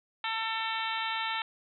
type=harmonic tone with a mistuned harmonic; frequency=447.3 Hz; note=A4; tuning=28 cents sharp; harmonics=2 / 3 / 4 / 5 / 6 / 7 / 8 / 9; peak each=-35 / -37 / -38 / -39 / -40 / -40 / -41 / -42 dBFS; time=0.24-1.42 s; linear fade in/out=2 ms; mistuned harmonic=9; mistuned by=-50 cents; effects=none